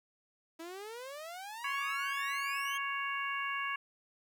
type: exponential sweep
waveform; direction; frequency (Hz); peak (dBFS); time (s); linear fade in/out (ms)
sawtooth; up; 320.5 to 3245; -39; 0.59-2.78; 10
type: harmonic tone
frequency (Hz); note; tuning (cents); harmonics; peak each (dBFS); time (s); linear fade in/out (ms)
556; C#5; +5; 2 / 3 / 4 / 5; -37 / -39 / -40 / -41; 1.64-3.76; 5
effects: 11-bit